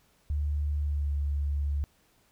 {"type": "tone with pitch glide", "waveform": "sine", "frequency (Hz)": [73.42, 71.74], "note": ["D2", "D2"], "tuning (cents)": [0, -40], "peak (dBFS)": -26, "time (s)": [0.3, 1.84], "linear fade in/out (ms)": 0, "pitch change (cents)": -40, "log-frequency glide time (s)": [0.82, 1.12], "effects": ["pink hiss -66 dBFS RMS until 2.31 s"]}